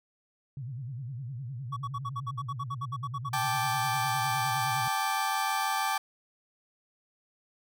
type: tone with vibrato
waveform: sine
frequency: 127.3 Hz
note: C3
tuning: 47 cents flat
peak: -35 dBFS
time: 0.57-4.88 s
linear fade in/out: 2 ms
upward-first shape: sine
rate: 9.8 Hz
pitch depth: 190 cents each way
type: tone bursts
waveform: triangle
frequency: 1126 Hz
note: C#6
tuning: 27 cents sharp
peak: -30 dBFS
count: 15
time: 1.72-3.293 s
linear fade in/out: 10 ms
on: 47 ms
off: 62 ms
type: chord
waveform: 35% pulse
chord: G suspended second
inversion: none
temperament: equal with one note detuned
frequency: 784 / 870.4 / 1174.7 Hz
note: G5 / A5 / D6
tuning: 0 / -19 / 0 cents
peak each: -30 dBFS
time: 3.33-5.98 s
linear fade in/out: 5 ms
effects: none